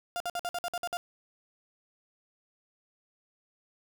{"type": "tone bursts", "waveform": "35% pulse", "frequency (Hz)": 701, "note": "F5", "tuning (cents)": 6, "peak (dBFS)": -29, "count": 9, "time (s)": [0.16, 0.97], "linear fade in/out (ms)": 0, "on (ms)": 42, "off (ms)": 54, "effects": ["11-bit"]}